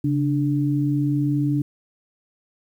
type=tone pair together; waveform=sine; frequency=138.61 / 293.7 Hz; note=C#3 / D4; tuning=0 / 0 cents; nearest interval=octave + minor second; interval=1300 cents; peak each=-21 dBFS; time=0.04-1.62 s; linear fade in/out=5 ms; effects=9-bit